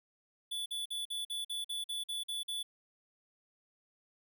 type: tone bursts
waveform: square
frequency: 3457 Hz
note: A7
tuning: 31 cents flat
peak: -36 dBFS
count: 11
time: 0.51-2.63 s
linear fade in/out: 10 ms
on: 150 ms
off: 47 ms
effects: none